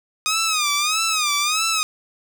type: tone with vibrato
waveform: 10% pulse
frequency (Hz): 1240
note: D#6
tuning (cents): -6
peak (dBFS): -10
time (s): 0.26-1.83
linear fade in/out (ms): 0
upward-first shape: sine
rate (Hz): 1.6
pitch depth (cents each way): 120
effects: none